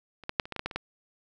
clicks, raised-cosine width 0.3 ms, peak -30 / -15 / -7 / -26 / -19 / -19 / -15 / -14 / -24 / -14 dBFS, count 10, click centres 0.237 / 0.294 / 0.398 / 0.455 / 0.523 / 0.563 / 0.594 / 0.66 / 0.712 / 0.76 s, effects none

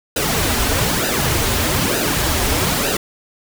pink noise with flanger, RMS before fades -18 dBFS, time 0.16-2.97 s, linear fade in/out 5 ms, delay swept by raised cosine 0.9 to 6.3 ms, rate 1.1 Hz, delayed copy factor -0.7, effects none

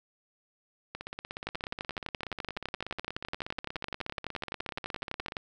two click trains, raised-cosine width 0.3 ms, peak -17 / -21 dBFS, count 47 / 74, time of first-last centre 1.47-5.368 / 0.95-5.321 s, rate 11.8 / 16.7 Hz, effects none

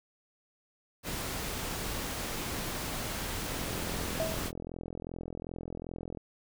pink noise, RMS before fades -36 dBFS, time 1.03-4.52 s, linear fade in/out 50 ms
click train, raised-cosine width 2 ms, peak -26 dBFS, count 114, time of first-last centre 3.52-6.173 s, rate 42.6 Hz
sine tone with exponential decay, 645 Hz, E5, 38 cents flat, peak -26 dBFS, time 4.2-4.53 s, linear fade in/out 0 ms, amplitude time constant 70 ms
effects none

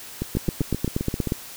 two click trains, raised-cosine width 3 ms, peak -9 / -12 dBFS, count 9 / 9, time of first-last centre 0.37-1.321 / 0.22-1.273 s, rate 8.41 / 7.6 Hz, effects white hiss -40 dBFS RMS until 1.56 s

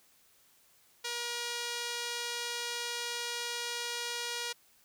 sawtooth tone with band-pass filter, 476.9 Hz, A#4, 39 cents sharp, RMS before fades -37 dBFS, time 1.04-4.53 s, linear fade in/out 10 ms, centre 4700 Hz, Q 0.84, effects white hiss -65 dBFS RMS until 4.84 s

